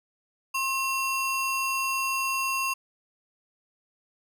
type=ring-modulated tone; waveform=square; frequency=1893 Hz; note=A#6; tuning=26 cents sharp; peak=-23 dBFS; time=0.54-2.74 s; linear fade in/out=10 ms; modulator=829 Hz; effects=none